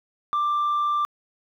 sine tone, 1181 Hz, D6, 9 cents sharp, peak -18 dBFS, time 0.33-1.05 s, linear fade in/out 0 ms, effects tanh soft clip ceiling -19 dBFS + 10-bit

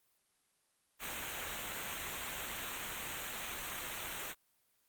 pink noise with comb filter, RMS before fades -41 dBFS, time 0.99-4.35 s, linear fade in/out 50 ms, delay 0.2 ms, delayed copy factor -0.75, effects white hiss -75 dBFS RMS until 4.88 s + Opus 32 kbps

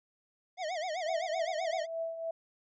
square tone with vibrato, 676 Hz, E5, 43 cents sharp, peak -34 dBFS, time 0.57-1.87 s, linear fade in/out 50 ms, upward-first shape sine, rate 7.8 Hz, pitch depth 190 cents each way
sine tone with tremolo, 658 Hz, E5, 3 cents flat, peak -31 dBFS, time 1.06-2.31 s, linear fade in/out 5 ms, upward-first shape triangle, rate 3.4 Hz, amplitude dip 65%
effects resampled to 16000 Hz

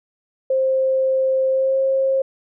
sine tone with pitch glide, 527 to 535 Hz, C5 to C5, +12 to +38 cents, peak -15 dBFS, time 0.5-2.22 s, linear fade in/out 5 ms, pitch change +26 cents, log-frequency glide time 1.5-1.78 s, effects none

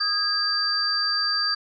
sine tone cluster, 1243 / 1635 / 4675 Hz, D#6 / G#6 / D8, -2 / -28 / -9 cents, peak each -30 / -29 / -22 dBFS, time 0-1.55 s, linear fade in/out 10 ms, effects none

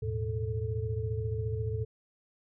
sine tone cluster, 79.6 / 107.9 / 122.4 / 439 Hz, D#2 / A2 / B2 / A4, +40 / -33 / -15 / -4 cents, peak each -37 / -32 / -39 / -37 dBFS, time 0.02-1.85 s, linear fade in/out 10 ms, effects none

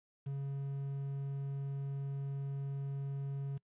triangle tone with quantisation, 138.59 Hz, C#3, in tune, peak -34 dBFS, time 0.26-3.58 s, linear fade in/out 10 ms, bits 10, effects noise-tail reverb RT60 0.1 s tail -24 dB re dry + resampled to 8000 Hz

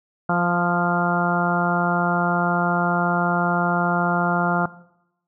harmonic tone with a mistuned harmonic, 174.61 Hz, F3, in tune, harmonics 1 / 2 / 3 / 4 / 5 / 6 / 7 / 8, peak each -22 / -29 / -31 / -24 / -27 / -30 / -29 / -25 dBFS, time 0.29-4.66 s, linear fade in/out 5 ms, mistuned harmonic 3, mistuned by -17 cents, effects noise-tail reverb RT60 0.8 s tail -18 dB re dry

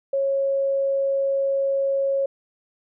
sine tone, 548 Hz, C#5, 20 cents flat, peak -19 dBFS, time 0.13-2.26 s, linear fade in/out 5 ms, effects none

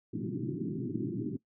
white band-pass noise, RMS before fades -35 dBFS, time 0.13-1.37 s, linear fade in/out 10 ms, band 110 to 380 Hz, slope 96 dB/octave, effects noise-tail reverb RT60 0.1 s tail -17 dB re dry

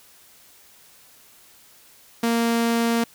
sawtooth tone, 232.1 Hz, A#3, 7 cents flat, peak -15 dBFS, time 2.23-3.04 s, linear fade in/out 5 ms, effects white hiss -52 dBFS RMS until 3.14 s

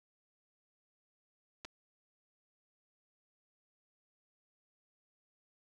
clicks, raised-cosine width 0.2 ms, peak -28 / -29 dBFS, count 2, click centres 1.648 / 1.651 s, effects none

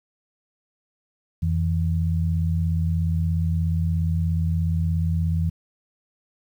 sine tone pair together, 86.3 / 163.22 Hz, F2 / E3, -20 / -17 cents, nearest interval major seventh, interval 1103 cents, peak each -21 / -24 dBFS, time 1.42-5.5 s, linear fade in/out 10 ms, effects 9-bit

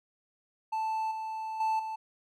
triangle tone with level steps, 880 Hz, A5, in tune, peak -27 / -32 / -24 / -32 dBFS, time 0.72-1.96 s, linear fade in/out 10 ms, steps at 1.11 / 1.6 / 1.79 s, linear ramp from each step 5 ms, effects none

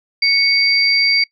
sine tone pair together, 2217 / 4698 Hz, C#7 / D8, 0 / 0 cents, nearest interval octave + minor second, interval 1300 cents, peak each -14 dBFS, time 0.22-1.24 s, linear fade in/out 5 ms, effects noise-tail reverb RT60 0.1 s tail -23 dB re dry

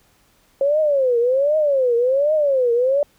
sine tone with vibrato, 540 Hz, C#5, 45 cents flat, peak -14 dBFS, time 0.61-3.03 s, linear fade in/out 2 ms, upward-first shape triangle, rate 1.3 Hz, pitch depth 270 cents each way, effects pink hiss -58 dBFS RMS until 3.18 s

